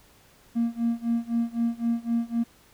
triangle tone with tremolo, 233.1 Hz, A#3, in tune, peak -17 dBFS, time 0.55-2.44 s, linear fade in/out 20 ms, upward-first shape sine, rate 3.9 Hz, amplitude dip 95%, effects tanh soft clip ceiling -17 dBFS + pink hiss -57 dBFS RMS until 2.73 s

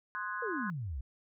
sine chord, Ab dominant seventh, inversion first, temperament equal, 1046.5 / 1244.5 / 1480 / 1661.2 Hz, C6 / Eb6 / Gb6 / Ab6, 0 / 0 / 0 / 0 cents, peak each -39 / -45 / -39 / -42 dBFS, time 0.15-0.7 s, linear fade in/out 0 ms
sine exponential sweep, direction down, 502 to 58.27 Hz, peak -35 dBFS, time 0.42-1.01 s, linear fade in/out 5 ms
effects none

